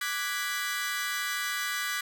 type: chord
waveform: sawtooth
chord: G# half-diminished seventh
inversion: second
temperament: equal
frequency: 1174.7 / 1480 / 1661.2 / 1975.5 Hz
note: D6 / F#6 / G#6 / B6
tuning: 0 / 0 / 0 / 0 cents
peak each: -33 / -33 / -32 / -30 dBFS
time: 0.01-2.01 s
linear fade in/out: 5 ms
effects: none